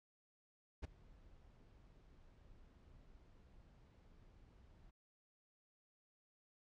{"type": "noise with ADSR envelope", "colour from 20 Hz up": "brown", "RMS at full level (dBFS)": -40, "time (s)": [0.82, 4.91], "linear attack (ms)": 26, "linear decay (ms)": 9, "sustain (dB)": -24, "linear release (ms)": 13, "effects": ["low-pass 6000 Hz 12 dB/octave"]}